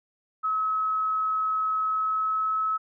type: tone with pitch glide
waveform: sine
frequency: 1285 to 1293.2 Hz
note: E6 to E6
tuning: -45 to -34 cents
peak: -23 dBFS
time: 0.43-2.78 s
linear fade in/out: 20 ms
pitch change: +11 cents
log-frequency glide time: 1.81-2.63 s
effects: none